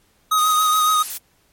square tone with vibrato, 1252 Hz, D#6, 10 cents sharp, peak -15 dBFS, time 0.31-1.03 s, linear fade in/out 10 ms, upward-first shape sine, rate 7.1 Hz, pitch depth 22 cents each way
blue noise, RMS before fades -28 dBFS, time 0.37-1.18 s, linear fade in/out 10 ms
effects pink hiss -60 dBFS RMS until 1.52 s + MP3 64 kbps

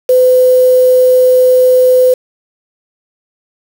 sine tone with quantisation, 506 Hz, B4, 42 cents sharp, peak -4 dBFS, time 0.09-2.14 s, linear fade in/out 5 ms, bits 4, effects none

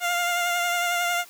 15% pulse tone with vibrato, 701 Hz, F5, 6 cents sharp, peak -16 dBFS, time 0-1.25 s, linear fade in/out 50 ms, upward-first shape triangle, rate 11 Hz, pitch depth 27 cents each way, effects white hiss -49 dBFS RMS until 1.29 s + high-pass 200 Hz 12 dB/octave

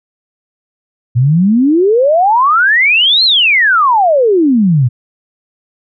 sine exponential two-way sweep, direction up then down, 115.2 to 4304 to 115.2 Hz, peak -6 dBFS, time 1.15-4.89 s, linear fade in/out 20 ms, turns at 3.24 s, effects none

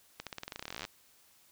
accelerating click train, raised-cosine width 0.2 ms, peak -22 dBFS, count 23, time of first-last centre 0.2-0.851 s, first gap 67 ms, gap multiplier 0.91, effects white hiss -64 dBFS RMS until 1.51 s

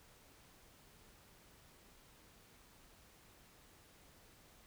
silence, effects pink hiss -64 dBFS RMS until 4.66 s

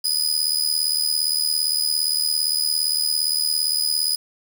sawtooth tone with amplitude modulation, 4978 Hz, D#8, in tune, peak -13 dBFS, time 0.04-4.16 s, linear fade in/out 10 ms, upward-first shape sine, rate 77.5 Hz, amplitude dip 75%, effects 7-bit

